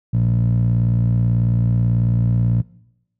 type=tone with band-pass filter; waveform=15% pulse; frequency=58.3 Hz; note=A#1; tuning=1 cent sharp; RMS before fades=-17 dBFS; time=0.13-2.62 s; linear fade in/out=10 ms; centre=130 Hz; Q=3.4; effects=noise-tail reverb RT60 0.9 s tail -22 dB re dry